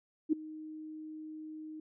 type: tone with ADSR envelope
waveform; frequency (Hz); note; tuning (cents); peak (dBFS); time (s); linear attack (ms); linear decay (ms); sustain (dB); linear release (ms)
sine; 311.1; D#4; 0; -22; 0.29-1.8; 36; 8; -20; 4
effects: none